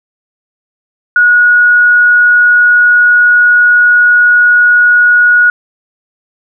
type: tone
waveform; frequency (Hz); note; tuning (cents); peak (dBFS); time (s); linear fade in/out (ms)
sine; 1454; F#6; -31; -3; 1.16-5.5; 2
effects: none